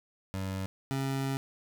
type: tone pair in turn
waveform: 25% pulse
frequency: 95.5 / 135.49 Hz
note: G2 / C#3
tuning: -45 / -39 cents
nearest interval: tritone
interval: 606 cents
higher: second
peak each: -29 / -26 dBFS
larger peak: second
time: 0.34-0.66 / 0.91-1.37 s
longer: second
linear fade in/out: 0 ms
effects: none